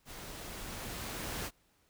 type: noise with level ramp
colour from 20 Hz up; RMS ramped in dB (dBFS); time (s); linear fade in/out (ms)
pink; -47 to -38; 0.05-1.51; 50
effects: pink hiss -71 dBFS RMS until 1.89 s